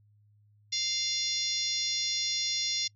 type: harmonic tone with a mistuned harmonic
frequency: 698.5 Hz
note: F5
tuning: in tune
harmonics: 3 / 4 / 5 / 6 / 7 / 8 / 9 / 10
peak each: -40 / -44 / -34 / -35 / -36 / -33 / -43 / -45 dBFS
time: 0.72-2.88 s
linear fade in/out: 10 ms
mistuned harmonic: 9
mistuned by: +45 cents
effects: noise-tail reverb RT60 0.1 s tail -26 dB re dry + added 104 Hz sine -60 dBFS peak until 2.95 s